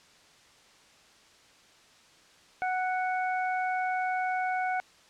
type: harmonic tone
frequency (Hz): 740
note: F#5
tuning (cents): 0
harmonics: 1 / 2 / 3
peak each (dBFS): -28 / -34 / -38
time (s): 2.62-4.8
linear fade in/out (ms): 0
effects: white hiss -58 dBFS RMS until 5.09 s + low-pass 6000 Hz 12 dB/octave